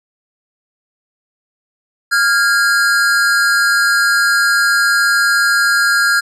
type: tone pair together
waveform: square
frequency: 1397 / 1636.6 Hz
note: F6 / G#6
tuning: 0 / -26 cents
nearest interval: minor third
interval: 274 cents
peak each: -14 dBFS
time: 2.11-6.21 s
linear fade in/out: 20 ms
effects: low-pass 11000 Hz 12 dB/octave